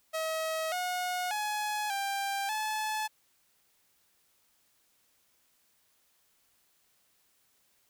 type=tone with pitch steps; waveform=sawtooth; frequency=639 / 724 / 843 / 792 / 862 Hz; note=D#5 / F#5 / G#5 / G5 / A5; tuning=+46 / -38 / +26 / +18 / -36 cents; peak=-27 dBFS; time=0.13-3.08 s; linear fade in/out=20 ms; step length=590 ms; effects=white hiss -70 dBFS RMS until 7.89 s